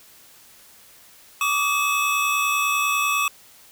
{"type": "tone cluster", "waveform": "square", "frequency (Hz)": [1140, 1210, 2582], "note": ["C#6", "D#6", "E7"], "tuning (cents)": [48, -49, -37], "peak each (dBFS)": [-24, -29, -23], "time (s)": [1.41, 3.28], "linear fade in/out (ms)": 2, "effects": ["white hiss -50 dBFS RMS until 3.71 s"]}